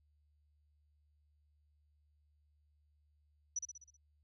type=tone with echo; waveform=sine; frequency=5920 Hz; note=F#8; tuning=in tune; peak=-34 dBFS; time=3.56-3.59 s; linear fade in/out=5 ms; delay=63 ms; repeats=6; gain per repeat=-5 dB; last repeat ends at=3.968 s; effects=added 74 Hz sine -70 dBFS peak until 4.23 s